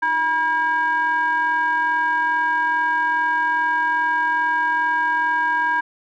triangle ring-modulated tone, 327.8 Hz, E4, 10 cents flat, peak -12 dBFS, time 0.02-5.81 s, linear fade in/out 10 ms, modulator 1290 Hz, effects none

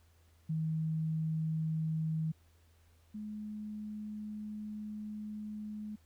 sine tone pair in turn, 158.7 / 211.8 Hz, D#3 / G#3, +35 / +34 cents, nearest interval perfect fourth, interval 499 cents, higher second, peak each -31 / -39 dBFS, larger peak first, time 0.49-2.32 / 3.14-5.96 s, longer second, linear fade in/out 10 ms, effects added 82 Hz sine -63 dBFS peak until 6.05 s + pink hiss -71 dBFS RMS until 6.05 s

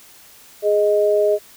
sine tone pair together, 415.3 / 622.2 Hz, G#4 / D#5, 0 / 0 cents, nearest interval perfect fifth, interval 700 cents, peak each -16 / -16 dBFS, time 0.62-1.39 s, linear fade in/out 50 ms, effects white hiss -46 dBFS RMS until 1.56 s

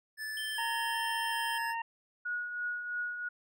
square tone with vibrato, 1726 Hz, A6, 34 cents flat, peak -37 dBFS, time 0.17-1.75 s, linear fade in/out 50 ms, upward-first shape square, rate 1.3 Hz, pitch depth 19 cents each way
square tone, 3136 Hz, G7, in tune, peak -39 dBFS, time 0.37-1.58 s, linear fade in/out 2 ms
harmonic tone, 920 Hz, A#5, 23 cents flat, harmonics 1 / 2 / 3, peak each -34 / -40 / -44 dBFS, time 0.58-1.82 s, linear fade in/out 5 ms
sine tone with tremolo, 1453 Hz, F#6, 32 cents flat, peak -31 dBFS, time 2.25-3.29 s, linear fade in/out 10 ms, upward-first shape triangle, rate 3 Hz, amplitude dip 55%
effects none

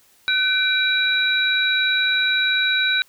sine tone cluster, 1513 / 2362 / 3888 Hz, F#6 / D7 / B7, +38 / +9 / -28 cents, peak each -20 / -24 / -20 dBFS, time 0.28-3.02 s, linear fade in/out 0 ms, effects white hiss -56 dBFS RMS until 3.08 s

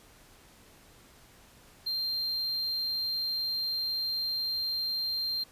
triangle tone, 4174 Hz, C8, 5 cents flat, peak -28 dBFS, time 1.86-5.44 s, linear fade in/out 10 ms, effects pink hiss -57 dBFS RMS until 5.51 s + resampled to 32000 Hz

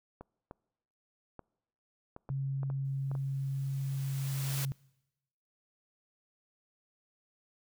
clicks, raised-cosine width 1 ms, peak -31 dBFS, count 9, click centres 0.21 / 0.511 / 1.393 / 2.164 / 2.291 / 2.632 / 2.701 / 3.115 / 3.152 s
sine tone, 136.2 Hz, C#3, 30 cents flat, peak -31 dBFS, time 2.3-4.72 s, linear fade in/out 0 ms
white noise with exponential growth, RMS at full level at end -37 dBFS, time 2.85-4.65 s, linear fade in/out 0 ms, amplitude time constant 390 ms
effects noise-tail reverb RT60 1.0 s tail -26 dB re dry

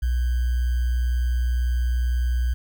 sine tone with sample-and-hold, 61 Hz, B1, 21 cents flat, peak -19 dBFS, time 0.02-2.54 s, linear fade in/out 10 ms, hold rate 1575 Hz, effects none

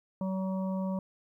harmonic tone, 189.5 Hz, F#3, 42 cents sharp, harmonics 1 / 3 / 5 / 6, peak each -30 / -38 / -43 / -50 dBFS, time 0.21-0.99 s, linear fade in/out 2 ms, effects 12-bit

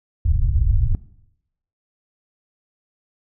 pink low-pass noise, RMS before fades -17 dBFS, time 0.25-0.95 s, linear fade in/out 2 ms, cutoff 120 Hz, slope 48 dB/octave, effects noise-tail reverb RT60 0.8 s tail -18 dB re dry

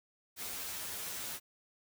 white noise with comb filter, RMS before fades -41 dBFS, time 0.36-1.4 s, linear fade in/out 50 ms, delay 11 ms, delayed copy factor +0.85, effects none

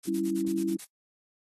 blue noise bursts, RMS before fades -41 dBFS, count 8, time 0.03-0.851 s, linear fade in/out 10 ms, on 65 ms, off 43 ms
sine chord, C# diminished, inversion second, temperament equal, 196 / 277.2 / 329.6 Hz, G3 / C#4 / E4, 0 / 0 / 0 cents, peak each -33 / -33 / -27 dBFS, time 0.07-0.77 s, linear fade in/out 10 ms
effects noise-tail reverb RT60 0.1 s tail -22 dB re dry + AAC 32 kbps

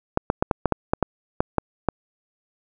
clicks, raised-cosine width 1 ms, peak -4 dBFS, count 11, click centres 0.174 / 0.301 / 0.425 / 0.512 / 0.657 / 0.723 / 0.935 / 1.027 / 1.405 / 1.583 / 1.887 s, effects none

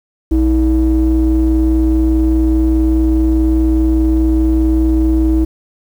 triangle ring-modulated tone, 130.81 Hz, C3, in tune, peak -3 dBFS, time 0.31-5.45 s, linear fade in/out 10 ms, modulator 190 Hz, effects tanh soft clip ceiling -3 dBFS + 7-bit

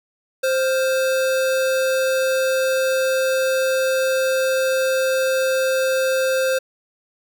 square tone pair together, 524.4 / 1400 Hz, C5 / F6, +4 / +4 cents, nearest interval octave + perfect fourth, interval 1700 cents, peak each -18 / -30 dBFS, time 0.43-6.59 s, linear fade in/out 10 ms, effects none

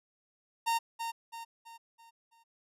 45% pulse tone with echo, 920 Hz, A#5, 23 cents flat, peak -27 dBFS, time 0.66-0.79 s, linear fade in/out 20 ms, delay 330 ms, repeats 5, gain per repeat -7 dB, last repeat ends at 2.44 s, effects resampled to 32000 Hz

